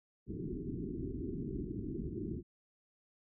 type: low-pass noise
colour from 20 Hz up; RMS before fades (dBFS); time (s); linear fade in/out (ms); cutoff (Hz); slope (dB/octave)
white; -40; 0.26-2.43; 50; 400; 96
effects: none